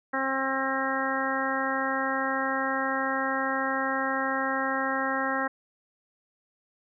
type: harmonic tone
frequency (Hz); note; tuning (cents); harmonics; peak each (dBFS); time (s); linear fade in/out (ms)
267.2; C4; +36; 1 / 2 / 3 / 4 / 5 / 6 / 7; -33 / -33 / -33 / -33 / -33 / -33 / -33; 0.13-5.48; 10
effects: none